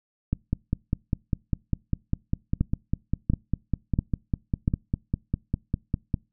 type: two click trains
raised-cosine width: 5 ms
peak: -11 / -9 dBFS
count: 30 / 4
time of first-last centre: 0.33-6.142 / 2.61-4.679 s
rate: 4.99 / 1.45 Hz
effects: noise-tail reverb RT60 0.3 s tail -26 dB re dry